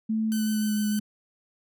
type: tone with pitch glide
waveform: sine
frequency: 220 to 210.6 Hz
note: A3 to G#3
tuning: 0 to +24 cents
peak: -23 dBFS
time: 0.09-1 s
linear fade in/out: 10 ms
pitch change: -76 cents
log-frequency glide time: 0.28-0.78 s
type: tone with vibrato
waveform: 5% pulse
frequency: 1512 Hz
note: F#6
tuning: 37 cents sharp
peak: -24 dBFS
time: 0.32-0.99 s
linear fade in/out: 0 ms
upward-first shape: square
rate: 6.7 Hz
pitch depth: 14 cents each way
effects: none